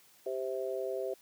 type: harmonic tone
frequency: 130.81 Hz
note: C3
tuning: in tune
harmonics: 3 / 4 / 5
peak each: -36 / -37 / -39 dBFS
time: 0.26-1.14 s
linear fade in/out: 5 ms
effects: white hiss -62 dBFS RMS until 1.21 s + high-pass 80 Hz 12 dB/octave